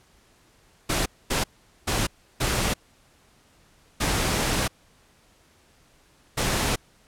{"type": "noise bursts at uneven times", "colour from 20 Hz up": "pink", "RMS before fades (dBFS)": -24, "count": 6, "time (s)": [[0.89, 1.06], [1.3, 1.44], [1.87, 2.07], [2.4, 2.74], [4, 4.68], [6.37, 6.76]], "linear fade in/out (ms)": 10, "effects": ["pink hiss -59 dBFS RMS until 7.07 s", "low-pass 11000 Hz 12 dB/octave"]}